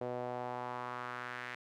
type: tone with band-pass filter sweep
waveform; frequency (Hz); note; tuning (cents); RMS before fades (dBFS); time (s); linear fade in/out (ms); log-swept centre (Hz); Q
sawtooth; 123.47; B2; 0; -41; 0.01-1.55; 5; 540 to 1900; 2.3
effects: none